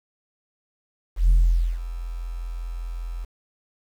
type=tone with ADSR envelope; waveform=sine; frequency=42.57 Hz; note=F1; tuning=44 cents flat; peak=-10 dBFS; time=1.16-3.25 s; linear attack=130 ms; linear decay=490 ms; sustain=-18 dB; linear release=12 ms; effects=tanh soft clip ceiling -11 dBFS + 8-bit